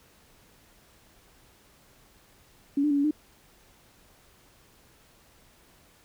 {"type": "tone with pitch steps", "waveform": "sine", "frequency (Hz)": [281.4, 297.8, 284.8, 283, 302.9], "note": ["C#4", "D4", "C#4", "C#4", "D#4"], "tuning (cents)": [26, 24, 47, 36, -46], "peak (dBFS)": -21, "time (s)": [2.77, 3.11], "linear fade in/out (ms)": 5, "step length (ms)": 68, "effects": ["pink hiss -59 dBFS RMS until 6.04 s"]}